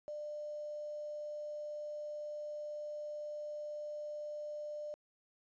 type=tone with quantisation; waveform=sine; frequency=597 Hz; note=D5; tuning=28 cents sharp; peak=-40 dBFS; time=0.08-4.94 s; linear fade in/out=0 ms; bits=10; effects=resampled to 16000 Hz